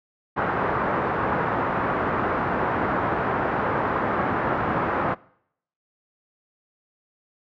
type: low-pass noise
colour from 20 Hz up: white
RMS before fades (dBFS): -24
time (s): 0.36-5.15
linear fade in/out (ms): 20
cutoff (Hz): 1400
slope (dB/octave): 24
effects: noise-tail reverb RT60 0.7 s tail -23 dB re dry + high-pass 80 Hz 12 dB/octave